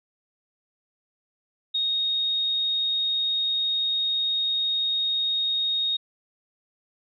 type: tone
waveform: sine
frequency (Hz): 3729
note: A#7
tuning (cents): 0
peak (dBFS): -22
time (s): 1.74-5.97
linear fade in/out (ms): 10
effects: none